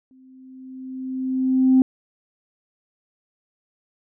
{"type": "tone with exponential growth", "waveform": "sine", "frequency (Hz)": 260.2, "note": "C4", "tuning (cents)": -9, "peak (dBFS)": -9, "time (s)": [0.11, 1.82], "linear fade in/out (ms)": 1, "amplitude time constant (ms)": 370, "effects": ["tanh soft clip ceiling -7 dBFS"]}